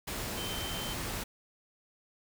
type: tone in noise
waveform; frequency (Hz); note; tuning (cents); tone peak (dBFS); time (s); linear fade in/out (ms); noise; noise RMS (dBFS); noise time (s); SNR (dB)
sine; 3100; G7; -20; -40; 0.37-0.94; 10; pink; -37; 0.07-1.24; -6
effects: none